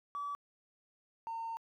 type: tone pair in turn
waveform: triangle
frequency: 1148 / 911 Hz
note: D6 / A#5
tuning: -40 / -40 cents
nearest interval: major third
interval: 400 cents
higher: first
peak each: -33 / -34 dBFS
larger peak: first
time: 0.15-0.35 / 1.27-1.57 s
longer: second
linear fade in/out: 0 ms
effects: tanh soft clip ceiling -34 dBFS